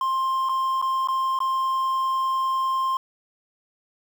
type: tone with dropouts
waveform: triangle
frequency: 1055 Hz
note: C6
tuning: 14 cents sharp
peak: -19 dBFS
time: 0.01-2.97 s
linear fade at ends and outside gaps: 2 ms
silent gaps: 0.489-0.493 / 0.816-0.824 / 1.074-1.085 / 1.39-1.403 s
effects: 8-bit